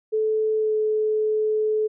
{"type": "tone with pitch glide", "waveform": "sine", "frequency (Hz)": [434.9, 430.7], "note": ["A4", "A4"], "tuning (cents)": [-20, -37], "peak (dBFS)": -19, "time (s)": [0.12, 1.88], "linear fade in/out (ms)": 20, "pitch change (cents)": -17, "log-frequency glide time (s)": [0.57, 0.74], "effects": []}